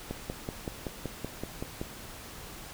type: click train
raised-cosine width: 2 ms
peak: -20 dBFS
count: 10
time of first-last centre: 0.11-1.815 s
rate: 5.28 Hz
effects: pink hiss -45 dBFS RMS until 2.73 s